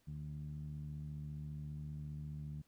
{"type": "tone with low-pass filter", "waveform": "15% pulse", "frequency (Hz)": 74.8, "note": "D2", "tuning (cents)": 32, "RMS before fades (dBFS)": -45, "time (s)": [0.07, 2.62], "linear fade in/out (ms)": 10, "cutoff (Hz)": 160, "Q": 2.9, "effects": ["pink hiss -75 dBFS RMS until 2.67 s"]}